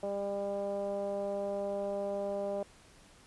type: tone with low-pass filter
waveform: 10% pulse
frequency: 200 Hz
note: G3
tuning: 35 cents sharp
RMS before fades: -35 dBFS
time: 0.03-2.63 s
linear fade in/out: 2 ms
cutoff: 600 Hz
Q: 3.6
effects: pink hiss -59 dBFS RMS until 3.26 s + resampled to 24000 Hz